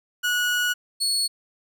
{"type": "tone pair in turn", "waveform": "30% pulse", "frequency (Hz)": [1461, 4378], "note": ["F#6", "C#8"], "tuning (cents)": [-22, -22], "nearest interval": "octave + perfect fifth", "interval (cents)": 1900, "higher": "second", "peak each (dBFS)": -18, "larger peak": "neither", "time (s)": [[0.23, 0.74], [1, 1.28]], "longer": "first", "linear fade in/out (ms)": 20, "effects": []}